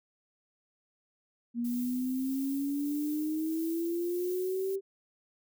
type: exponential sweep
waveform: sine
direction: up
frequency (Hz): 235.3 to 392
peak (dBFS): -29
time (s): 1.54-4.81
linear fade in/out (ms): 50
type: noise with tremolo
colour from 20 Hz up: violet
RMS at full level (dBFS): -45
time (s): 1.64-4.76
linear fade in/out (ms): 10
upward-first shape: sine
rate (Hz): 1.6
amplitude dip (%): 30
effects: none

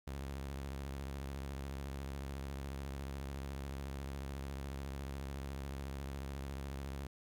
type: tone with vibrato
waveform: sawtooth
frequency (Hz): 68.5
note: C#2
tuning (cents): -20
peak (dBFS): -37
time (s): 0.07-7.07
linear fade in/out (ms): 5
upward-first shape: triangle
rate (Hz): 14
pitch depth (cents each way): 110
effects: 12-bit

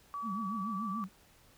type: tone with pitch glide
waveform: sine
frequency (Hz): 1144 to 1158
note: D6 to D6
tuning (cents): -46 to -25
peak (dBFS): -36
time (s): 0.14-1.04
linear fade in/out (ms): 0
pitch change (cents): +21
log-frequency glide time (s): 0.52-0.89
type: tone with vibrato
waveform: sine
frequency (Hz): 206.2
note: G#3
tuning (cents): -12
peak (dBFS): -36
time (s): 0.22-1.09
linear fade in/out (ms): 50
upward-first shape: triangle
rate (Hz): 6.9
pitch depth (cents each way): 220
effects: pink hiss -63 dBFS RMS until 1.57 s

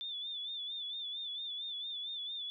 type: tone with vibrato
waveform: sine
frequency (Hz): 3520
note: A7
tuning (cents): 0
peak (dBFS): -38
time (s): 0.01-2.5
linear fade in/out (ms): 0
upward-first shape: sine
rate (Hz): 4.4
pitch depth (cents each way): 68
effects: none

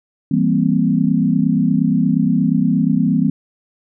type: chord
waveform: sine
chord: C dominant seventh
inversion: first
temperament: equal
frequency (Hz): 164.81 / 196 / 233.1 / 261.6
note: E3 / G3 / Bb3 / C4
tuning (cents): 0 / 0 / 0 / 0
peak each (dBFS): -18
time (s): 0.31-3.3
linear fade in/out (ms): 5
effects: none

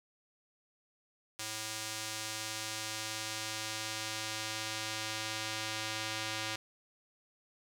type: tone with band-pass filter sweep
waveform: square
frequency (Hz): 109.3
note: A2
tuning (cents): -11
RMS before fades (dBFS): -39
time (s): 1.39-6.56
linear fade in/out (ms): 5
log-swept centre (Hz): 7000 to 3900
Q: 0.76
effects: none

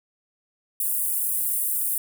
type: high-pass noise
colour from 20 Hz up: pink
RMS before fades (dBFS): -25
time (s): 0.8-1.98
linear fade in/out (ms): 2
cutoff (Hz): 9100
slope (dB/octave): 48
effects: none

